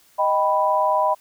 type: chord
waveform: sine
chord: Eb augmented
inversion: none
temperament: equal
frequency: 622.3 / 784 / 987.8 Hz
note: Eb5 / G5 / B5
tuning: 0 / 0 / 0 cents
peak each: -21 / -23 / -19 dBFS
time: 0.18-1.15 s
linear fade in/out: 20 ms
effects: white hiss -56 dBFS RMS until 1.2 s